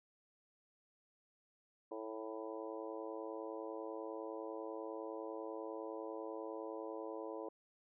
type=harmonic tone with a mistuned harmonic; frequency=110 Hz; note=A2; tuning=in tune; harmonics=3 / 4 / 5 / 6 / 7 / 8 / 9; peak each=-48 / -47 / -48 / -54 / -55 / -57 / -53 dBFS; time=1.91-7.49 s; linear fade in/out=5 ms; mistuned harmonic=8; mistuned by=+22 cents; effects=none